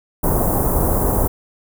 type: band-stop noise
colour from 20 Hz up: pink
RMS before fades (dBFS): -17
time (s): 0.23-1.28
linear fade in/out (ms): 10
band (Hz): 1000 to 11000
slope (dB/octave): 24
effects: none